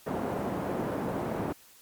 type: band-pass noise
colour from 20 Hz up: pink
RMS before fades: -32 dBFS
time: 0.06-1.53 s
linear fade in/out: 10 ms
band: 170 to 840 Hz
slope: 12 dB/octave
effects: white hiss -56 dBFS RMS until 1.81 s + MP3 96 kbps